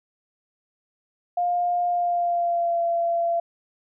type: tone with pitch glide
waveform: sine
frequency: 706 to 681.2 Hz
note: F5 to F5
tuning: +19 to -43 cents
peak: -20 dBFS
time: 1.37-3.4 s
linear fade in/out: 5 ms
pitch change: -62 cents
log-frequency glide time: 1.87-2.82 s
effects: none